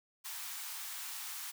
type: high-pass noise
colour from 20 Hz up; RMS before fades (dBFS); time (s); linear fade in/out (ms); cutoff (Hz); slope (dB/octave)
white; -43; 0.24-1.52; 20; 790; 48
effects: none